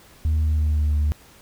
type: tone with pitch glide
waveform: sine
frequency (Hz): 77.78 to 74.61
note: D#2 to D2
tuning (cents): 0 to +28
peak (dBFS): -15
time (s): 0.25-1.12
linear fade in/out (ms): 0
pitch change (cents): -72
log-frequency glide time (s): 0.4-0.96
effects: tanh soft clip ceiling -16 dBFS + pink hiss -50 dBFS RMS until 1.41 s